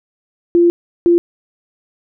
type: tone bursts at uneven times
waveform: sine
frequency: 344.8 Hz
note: F4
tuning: 22 cents flat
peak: -7 dBFS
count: 2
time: 0.55-0.7 / 1.06-1.18 s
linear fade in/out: 0 ms
effects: none